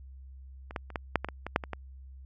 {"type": "clicks", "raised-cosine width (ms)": 0.5, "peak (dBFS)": [-27, -17, -30, -16, -8, -17, -20, -20, -8, -22, -19], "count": 11, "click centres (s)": [0.709, 0.762, 0.903, 0.958, 1.157, 1.246, 1.287, 1.466, 1.561, 1.638, 1.733], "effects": ["added 66 Hz sine -45 dBFS peak until 2.25 s"]}